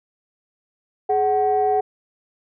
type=tone pair together; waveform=sine; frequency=420 / 748.4 Hz; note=G#4 / F#5; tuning=+19 / +20 cents; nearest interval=minor seventh; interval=1001 cents; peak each=-19 / -17 dBFS; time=1.09-1.81 s; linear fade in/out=10 ms; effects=tanh soft clip ceiling -10 dBFS